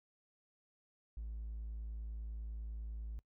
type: tone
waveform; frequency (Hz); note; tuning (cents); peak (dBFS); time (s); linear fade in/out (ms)
triangle; 55; A1; 0; -38; 1.17-3.19; 0
effects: noise-tail reverb RT60 0.1 s tail -23 dB re dry + tanh soft clip ceiling -36 dBFS